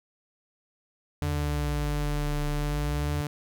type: exponential two-way sweep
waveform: sine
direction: down then up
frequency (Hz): 87.31 to 33.6 to 87.31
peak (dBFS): -28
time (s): 1.22-3.21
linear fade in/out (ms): 0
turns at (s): 2.46
type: tone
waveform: sawtooth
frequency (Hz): 146.83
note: D3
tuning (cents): 0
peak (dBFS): -25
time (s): 1.22-3.27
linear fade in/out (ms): 0
effects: none